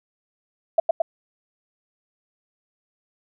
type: tone with echo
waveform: sine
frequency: 659.3 Hz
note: E5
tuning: in tune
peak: -12 dBFS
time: 0.78-0.8 s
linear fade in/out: 5 ms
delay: 110 ms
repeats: 2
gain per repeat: -2 dB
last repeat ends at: 1.02 s
effects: none